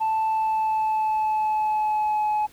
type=tone with pitch glide; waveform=sine; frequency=880 to 848.6 Hz; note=A5 to G#5; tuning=0 to +37 cents; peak=-18 dBFS; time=0-2.47 s; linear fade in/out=20 ms; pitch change=-63 cents; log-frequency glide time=0.27-2.3 s; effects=tanh soft clip ceiling -19 dBFS + pink hiss -53 dBFS RMS until 2.52 s